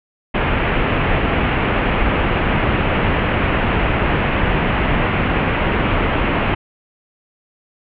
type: low-pass noise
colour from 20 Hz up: pink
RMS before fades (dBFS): -17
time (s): 0.34-6.55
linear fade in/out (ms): 10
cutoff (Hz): 2900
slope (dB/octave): 48
effects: none